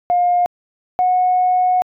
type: tone pair in turn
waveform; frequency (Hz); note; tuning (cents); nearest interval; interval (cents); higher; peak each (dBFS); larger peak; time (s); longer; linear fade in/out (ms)
sine; 710 / 731.2; F5 / F#5; +28 / -21; minor second; 51; second; -11; neither; 0.1-0.46 / 0.99-1.82; second; 0
effects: tanh soft clip ceiling -7 dBFS